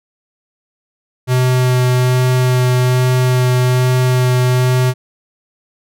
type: tone with vibrato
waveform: square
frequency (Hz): 126.5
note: B2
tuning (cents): +42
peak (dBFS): -11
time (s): 1.27-4.94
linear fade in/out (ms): 50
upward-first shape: sine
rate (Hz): 1.2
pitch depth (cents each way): 10
effects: none